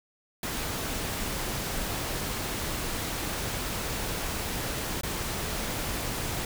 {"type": "noise with dropouts", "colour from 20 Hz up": "pink", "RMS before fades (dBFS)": -32, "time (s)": [0.43, 6.45], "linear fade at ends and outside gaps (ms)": 2, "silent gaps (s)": [5.011, 5.033], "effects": []}